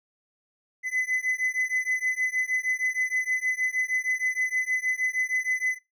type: beating tone pair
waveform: triangle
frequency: 2016 / 2022.4 Hz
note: B6 / B6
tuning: +35 / +41 cents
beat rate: 6.4 Hz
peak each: -26 dBFS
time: 0.83-5.79 s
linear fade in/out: 50 ms
effects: noise-tail reverb RT60 0.2 s tail -18 dB re dry